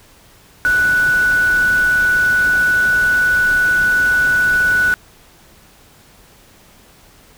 sine tone in noise, 1480 Hz, F#6, in tune, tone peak -11 dBFS, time 0.65-4.94 s, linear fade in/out 0 ms, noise pink, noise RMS -29 dBFS, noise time 0.65-4.94 s, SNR +15 dB, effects pink hiss -47 dBFS RMS until 7.37 s

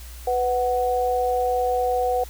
sine tone pair together, 496.9 / 741.7 Hz, B4 / F#5, +11 / +4 cents, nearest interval perfect fifth, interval 693 cents, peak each -22 / -22 dBFS, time 0.27-2.24 s, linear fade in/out 5 ms, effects added 60 Hz sine -37 dBFS peak until 2.29 s + white hiss -45 dBFS RMS until 2.29 s

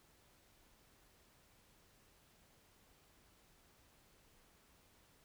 silence, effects pink hiss -69 dBFS RMS until 5.24 s

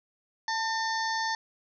harmonic tone with a mistuned harmonic, 890 Hz, A5, 20 cents sharp, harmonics 1 / 2 / 4 / 5 / 6 / 7, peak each -30 / -32 / -43 / -37 / -39 / -43 dBFS, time 0.48-1.35 s, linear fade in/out 2 ms, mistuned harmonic 2, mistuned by +29 cents, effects none

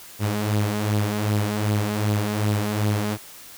sawtooth tone with flanger, 104.9 Hz, G#2, 18 cents sharp, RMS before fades -23 dBFS, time 0.19-3.18 s, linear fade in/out 50 ms, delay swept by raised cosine 0.22 to 4.82 ms, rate 2.6 Hz, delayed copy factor +0.5, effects white hiss -43 dBFS RMS until 3.57 s

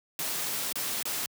white noise with dropouts, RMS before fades -32 dBFS, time 0.19-1.26 s, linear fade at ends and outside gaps 1 ms, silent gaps 0.726-0.756 / 1.027-1.054 s, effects high-pass 100 Hz 12 dB/octave

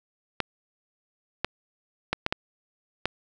clicks, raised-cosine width 0.3 ms, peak -8 dBFS, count 6, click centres 0.403 / 1.446 / 2.13 / 2.264 / 2.325 / 3.056 s, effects none

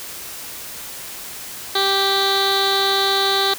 15% pulse tone with low-pass filter, 391.8 Hz, G4, 1 cent flat, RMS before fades -18 dBFS, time 1.75-3.54 s, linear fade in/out 5 ms, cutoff 4000 Hz, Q 5.6, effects white hiss -33 dBFS RMS until 3.58 s

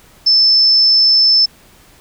sine tone, 5274 Hz, E8, in tune, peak -7 dBFS, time 0.26-1.46 s, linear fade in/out 10 ms, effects pink hiss -46 dBFS RMS until 2 s

